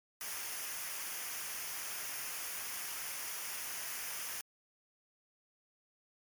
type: noise with comb filter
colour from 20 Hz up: white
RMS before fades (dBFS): -41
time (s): 0.21-4.41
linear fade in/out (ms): 0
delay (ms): 0.25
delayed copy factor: -0.6
effects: MP3 96 kbps